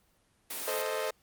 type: high-pass noise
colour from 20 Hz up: white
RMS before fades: -37 dBFS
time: 0.5-0.82 s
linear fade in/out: 5 ms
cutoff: 240 Hz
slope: 24 dB/octave
type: chord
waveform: sawtooth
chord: A diminished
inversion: none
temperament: equal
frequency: 440 / 523.3 / 622.3 Hz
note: A4 / C5 / Eb5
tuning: 0 / 0 / 0 cents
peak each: -31 dBFS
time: 0.67-1.11 s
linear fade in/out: 10 ms
effects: pink hiss -69 dBFS RMS until 1.22 s + Opus 24 kbps